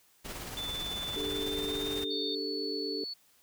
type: noise with tremolo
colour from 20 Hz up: pink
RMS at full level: -39 dBFS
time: 0.24-2.05 s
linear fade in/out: 20 ms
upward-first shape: triangle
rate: 18 Hz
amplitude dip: 45%
type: tone with pitch glide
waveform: sine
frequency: 3514 to 3632 Hz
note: A7 to A#7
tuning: -3 to -46 cents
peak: -35 dBFS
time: 0.57-2.35 s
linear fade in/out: 2 ms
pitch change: +57 cents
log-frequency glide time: 1.25-1.84 s
type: chord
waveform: sine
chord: D suspended fourth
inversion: none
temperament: equal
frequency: 293.7 / 392 / 440 Hz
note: D4 / G4 / A4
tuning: 0 / 0 / 0 cents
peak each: -38 dBFS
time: 1.16-3.04 s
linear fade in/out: 2 ms
type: tone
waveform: sine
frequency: 4435 Hz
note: C#8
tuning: in tune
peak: -36 dBFS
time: 2.1-3.14 s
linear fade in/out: 10 ms
effects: white hiss -65 dBFS RMS until 3.42 s